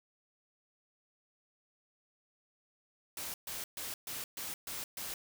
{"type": "noise bursts", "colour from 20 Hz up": "white", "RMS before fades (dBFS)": -41, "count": 7, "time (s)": [3.17, 5.14], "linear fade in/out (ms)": 2, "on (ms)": 170, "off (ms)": 130, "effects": []}